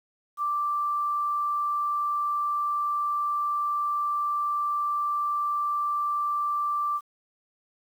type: tone with quantisation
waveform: sine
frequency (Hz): 1174.7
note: D6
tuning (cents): 0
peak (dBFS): -24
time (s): 0.37-7.01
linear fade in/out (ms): 50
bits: 9
effects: none